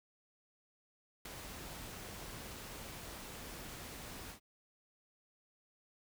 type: noise with ADSR envelope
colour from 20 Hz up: pink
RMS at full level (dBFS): -42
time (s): 1.25-4.4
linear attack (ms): 7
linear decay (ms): 4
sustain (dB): -6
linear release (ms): 97
effects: none